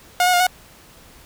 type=tone with pitch steps; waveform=sawtooth; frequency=718 / 728 / 709 / 733 Hz; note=F5 / F#5 / F5 / F#5; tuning=+48 / -28 / +26 / -16 cents; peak=-10 dBFS; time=0.2-0.468 s; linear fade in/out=2 ms; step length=67 ms; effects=pink hiss -47 dBFS RMS until 1.25 s